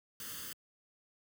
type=noise with comb filter; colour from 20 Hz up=white; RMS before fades=-44 dBFS; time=0.2-0.53 s; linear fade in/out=2 ms; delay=0.63 ms; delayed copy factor=+0.75; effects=high-pass 60 Hz 12 dB/octave